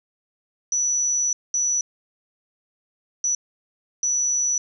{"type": "tone bursts at uneven times", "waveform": "sine", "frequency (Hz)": 5920, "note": "F#8", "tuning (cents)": 0, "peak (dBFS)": -19, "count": 4, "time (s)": [[0.72, 1.33], [1.54, 1.81], [3.24, 3.35], [4.03, 4.58]], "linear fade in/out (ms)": 2, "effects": []}